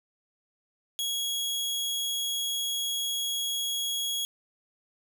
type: tone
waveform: sawtooth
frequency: 3322 Hz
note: G#7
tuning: in tune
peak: -25 dBFS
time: 0.99-4.25 s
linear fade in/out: 0 ms
effects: none